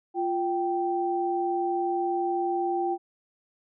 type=tone pair together; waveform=sine; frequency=349.2 / 781 Hz; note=F4 / G5; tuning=0 / -7 cents; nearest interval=octave + major second; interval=1393 cents; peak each=-27 dBFS; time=0.14-2.98 s; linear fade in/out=50 ms; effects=none